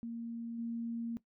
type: tone with level steps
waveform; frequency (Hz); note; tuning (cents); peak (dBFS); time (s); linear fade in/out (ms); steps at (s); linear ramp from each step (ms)
sine; 232.1; A#3; -7; -38 / -35; 0.03-1.17; 0; 0.58; 10
effects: noise-tail reverb RT60 0.1 s tail -17 dB re dry